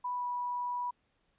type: tone with pitch glide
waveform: sine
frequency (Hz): 987 to 978.5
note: B5 to B5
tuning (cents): -1 to -16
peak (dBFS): -32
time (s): 0.04-0.91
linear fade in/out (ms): 10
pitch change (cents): -15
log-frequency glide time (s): 0.15-0.25
effects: pink hiss -75 dBFS RMS until 1.38 s + resampled to 8000 Hz